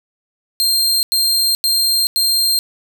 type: tone bursts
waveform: sawtooth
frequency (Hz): 4186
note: C8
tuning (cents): 0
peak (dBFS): -10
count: 4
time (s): 0.6-2.59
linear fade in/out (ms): 0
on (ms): 430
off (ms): 90
effects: none